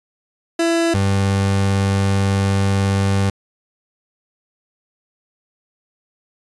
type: tone pair in turn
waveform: 30% pulse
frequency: 334.2 / 98.05 Hz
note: E4 / G2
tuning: +24 / +1 cents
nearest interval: octave + major sixth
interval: 2123 cents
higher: first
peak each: -12 dBFS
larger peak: neither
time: 0.59-0.94 / 0.94-3.3 s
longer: second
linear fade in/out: 5 ms
effects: resampled to 24000 Hz